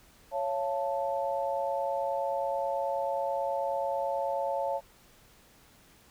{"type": "chord", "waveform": "sine", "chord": "Db augmented", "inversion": "none", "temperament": "equal with one note detuned", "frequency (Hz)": [554.4, 683.7, 880], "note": ["Db5", "F5", "A5"], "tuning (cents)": [0, -37, 0], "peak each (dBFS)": [-31, -34, -33], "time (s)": [0.31, 4.81], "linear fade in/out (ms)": 50, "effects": ["pink hiss -59 dBFS RMS until 6.1 s"]}